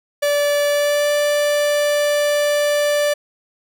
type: tone with pitch glide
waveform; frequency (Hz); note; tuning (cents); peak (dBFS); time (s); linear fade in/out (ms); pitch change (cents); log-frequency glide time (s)
45% pulse; 580 to 586.4; D5 to D5; -22 to -3; -15; 0.22-3.14; 10; +19; 0.69-1.11
effects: none